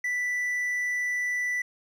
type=tone; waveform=triangle; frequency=1975.5 Hz; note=B6; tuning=in tune; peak=-24 dBFS; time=0.04-1.62 s; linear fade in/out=5 ms; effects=none